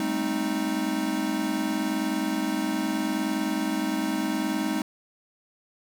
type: chord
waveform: square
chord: A half-diminished seventh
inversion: third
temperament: equal with one note detuned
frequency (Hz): 200.7 / 220 / 261.6 / 311.1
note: G3 / A3 / C4 / Eb4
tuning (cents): +41 / 0 / 0 / 0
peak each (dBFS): -33 / -33 / -32 / -29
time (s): 0-4.82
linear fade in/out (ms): 2
effects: none